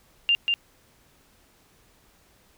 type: tone with echo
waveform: sine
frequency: 2794 Hz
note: F7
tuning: in tune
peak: -17 dBFS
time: 0.29-0.35 s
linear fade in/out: 0 ms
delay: 190 ms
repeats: 1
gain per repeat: -3 dB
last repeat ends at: 0.54 s
effects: pink hiss -60 dBFS RMS until 2.57 s